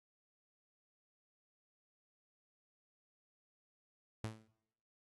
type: tone with exponential decay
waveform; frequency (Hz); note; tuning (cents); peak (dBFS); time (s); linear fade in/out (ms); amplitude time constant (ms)
sawtooth; 110; A2; 0; -33; 4.24-4.48; 0; 52
effects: noise-tail reverb RT60 0.8 s tail -22 dB re dry + AAC 32 kbps